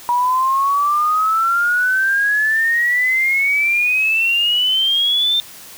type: exponential sweep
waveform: sine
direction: up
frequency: 960 to 3612 Hz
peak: -13 dBFS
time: 0.09-5.4 s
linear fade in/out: 0 ms
effects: white hiss -38 dBFS RMS until 5.77 s